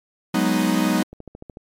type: chord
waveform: 45% pulse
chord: G# minor seventh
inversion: third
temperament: equal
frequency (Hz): 185 / 207.7 / 246.9 / 311.1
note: F#3 / G#3 / B3 / D#4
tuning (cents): 0 / 0 / 0 / 0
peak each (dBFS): -23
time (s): 0.34-1.03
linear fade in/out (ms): 5
type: click train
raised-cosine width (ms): 2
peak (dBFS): -24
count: 7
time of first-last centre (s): 1.13-1.571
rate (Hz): 13.6
effects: MP3 64 kbps